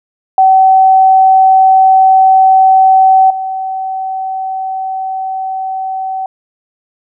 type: tone with level steps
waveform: sine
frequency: 762 Hz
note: G5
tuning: 49 cents flat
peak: -3 / -15 dBFS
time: 0.38-6.26 s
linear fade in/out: 2 ms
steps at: 3.3 s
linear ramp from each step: 5 ms
effects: none